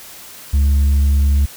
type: tone with tanh clipping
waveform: sine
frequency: 70.5 Hz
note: C#2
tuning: 30 cents sharp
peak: -11 dBFS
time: 0.53-1.46 s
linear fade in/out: 10 ms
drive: 3 dB
effects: white hiss -37 dBFS RMS until 1.56 s